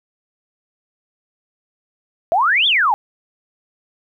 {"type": "exponential two-way sweep", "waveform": "sine", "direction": "up then down", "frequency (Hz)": [630, 3621, 787], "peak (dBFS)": -12, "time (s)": [2.32, 2.94], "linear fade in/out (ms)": 0, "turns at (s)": 2.67, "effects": ["9-bit"]}